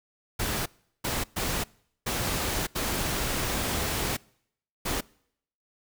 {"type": "noise bursts at uneven times", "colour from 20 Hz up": "pink", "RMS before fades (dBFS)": -29, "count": 6, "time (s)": [[0.39, 0.66], [1.04, 1.24], [1.36, 1.64], [2.06, 2.67], [2.75, 4.17], [4.85, 5.01]], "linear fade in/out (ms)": 10, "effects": ["noise-tail reverb RT60 0.7 s tail -25 dB re dry"]}